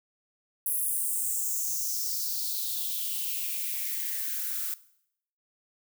violet noise with high-pass filter sweep, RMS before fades -31 dBFS, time 0.66-4.74 s, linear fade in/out 2 ms, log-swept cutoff 11000 to 1300 Hz, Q 4, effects noise-tail reverb RT60 0.7 s tail -18 dB re dry

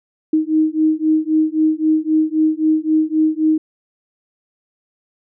sine beating tone pair, 311.1 / 314.9 Hz, D#4 / D#4, 0 / +21 cents, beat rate 3.8 Hz, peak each -16 dBFS, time 0.33-3.58 s, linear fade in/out 5 ms, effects none

